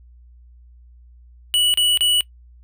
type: tone bursts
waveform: square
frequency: 2945 Hz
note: F#7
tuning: 9 cents flat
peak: -15 dBFS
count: 3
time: 1.54-2.208 s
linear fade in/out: 0 ms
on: 200 ms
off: 34 ms
effects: noise-tail reverb RT60 0.1 s tail -21 dB re dry + added 60 Hz sine -44 dBFS peak until 2.63 s